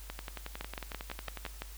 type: two click trains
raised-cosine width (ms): 0.3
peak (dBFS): -21 / -23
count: 7 / 16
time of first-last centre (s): 0.61-1.62 / 0.1-1.464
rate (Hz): 5.94 / 11
effects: added 50 Hz sine -45 dBFS peak until 1.77 s + white hiss -53 dBFS RMS until 1.77 s